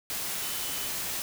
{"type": "tone in noise", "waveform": "sine", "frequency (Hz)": 3017, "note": "F#7", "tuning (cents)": 33, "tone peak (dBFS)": -43, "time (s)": [0.42, 0.88], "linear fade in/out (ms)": 0, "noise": "white", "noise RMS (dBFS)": -33, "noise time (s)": [0.1, 1.22], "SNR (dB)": -13, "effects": []}